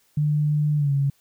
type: tone with pitch glide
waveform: sine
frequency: 149.4 to 139.4 Hz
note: D3 to C#3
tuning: +30 to +10 cents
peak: -18 dBFS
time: 0.17-1.1 s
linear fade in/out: 5 ms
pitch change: -120 cents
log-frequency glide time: 0.76-0.92 s
effects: white hiss -63 dBFS RMS until 1.2 s